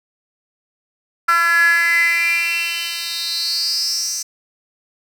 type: tone with high-pass filter sweep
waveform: 10% pulse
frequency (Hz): 338.2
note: E4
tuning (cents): +44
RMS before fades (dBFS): -18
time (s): 1.28-4.23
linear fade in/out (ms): 10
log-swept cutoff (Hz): 1400 to 6300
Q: 8.5
effects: none